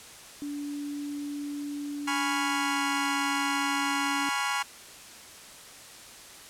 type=tone with pitch glide; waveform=sine; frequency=288.8 to 283.7 Hz; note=D4 to C#4; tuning=-29 to +40 cents; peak=-32 dBFS; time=0.42-4.29 s; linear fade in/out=0 ms; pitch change=-31 cents; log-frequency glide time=2.36-2.86 s
type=chord; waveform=25% pulse; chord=C# dominant seventh; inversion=second; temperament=equal; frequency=830.6 / 987.8 / 1108.7 / 1396.9 Hz; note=G#5 / B5 / C#6 / E#6; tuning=0 / 0 / 0 / 0 cents; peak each=-29 dBFS; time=2.07-4.63 s; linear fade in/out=10 ms
effects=white hiss -47 dBFS RMS until 6.49 s + low-pass 10000 Hz 12 dB/octave